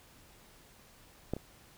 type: clicks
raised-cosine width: 2 ms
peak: -18 / -28 dBFS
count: 2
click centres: 1.336 / 1.366 s
effects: pink hiss -59 dBFS RMS until 1.77 s